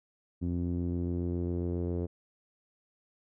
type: tone with low-pass filter sweep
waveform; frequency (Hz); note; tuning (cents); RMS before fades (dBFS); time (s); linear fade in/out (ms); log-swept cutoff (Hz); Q
sawtooth; 87.31; F2; 0; -32; 0.41-2.07; 20; 260 to 430; 2.6
effects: none